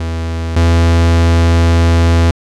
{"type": "tone pair in turn", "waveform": "45% pulse", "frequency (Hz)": [82.4, 83.79], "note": ["E2", "E2"], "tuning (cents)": [0, 29], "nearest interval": "unison", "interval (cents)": 29, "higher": "second", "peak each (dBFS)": [-16, -7], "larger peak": "second", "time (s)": [[0, 0.56], [0.56, 2.31]], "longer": "second", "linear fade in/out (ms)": 5, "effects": ["low-pass 7000 Hz 12 dB/octave"]}